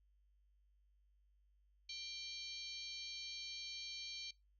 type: harmonic tone with a mistuned harmonic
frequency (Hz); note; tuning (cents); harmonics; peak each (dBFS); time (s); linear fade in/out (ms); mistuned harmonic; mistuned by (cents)
788; G5; +9; 3 / 4 / 5 / 6 / 7 / 8; -53 / -52 / -52 / -48 / -59 / -59; 1.89-4.31; 5; 6; -110
effects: noise-tail reverb RT60 0.2 s tail -22 dB re dry + added 50 Hz sine -70 dBFS peak until 4.59 s